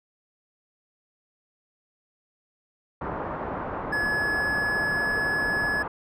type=low-pass noise; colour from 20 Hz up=white; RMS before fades=-32 dBFS; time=3.01-5.88 s; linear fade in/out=5 ms; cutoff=1200 Hz; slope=24 dB/octave
type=tone; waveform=triangle; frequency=1700 Hz; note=G#6; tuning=40 cents sharp; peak=-22 dBFS; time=3.92-5.83 s; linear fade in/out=10 ms
effects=none